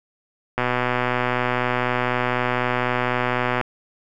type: click train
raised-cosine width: 0.5 ms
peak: -6 dBFS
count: 377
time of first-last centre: 0.58-3.612 s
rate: 124 Hz
effects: none